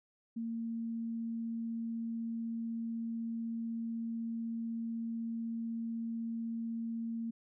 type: tone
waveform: sine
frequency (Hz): 229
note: A#3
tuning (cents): -31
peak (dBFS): -35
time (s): 0.36-7.31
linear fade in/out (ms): 10
effects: none